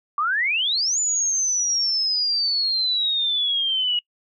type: exponential two-way sweep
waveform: sine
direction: up then down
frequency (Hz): 1134 to 7040 to 2888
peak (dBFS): -19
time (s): 0.18-3.99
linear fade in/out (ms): 2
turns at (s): 0.99
effects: noise-tail reverb RT60 0.1 s tail -25 dB re dry